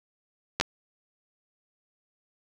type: clicks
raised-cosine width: 0.2 ms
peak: -6 dBFS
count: 2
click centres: 0.6 / 0.611 s
effects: none